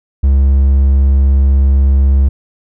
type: tone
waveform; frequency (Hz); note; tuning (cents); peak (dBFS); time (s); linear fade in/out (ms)
triangle; 68.1; C#2; -30; -4; 0.23-2.29; 10
effects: none